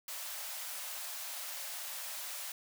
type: high-pass noise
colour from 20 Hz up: white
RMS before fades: -42 dBFS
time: 0.08-2.52 s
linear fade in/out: 2 ms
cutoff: 540 Hz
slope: 96 dB/octave
effects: none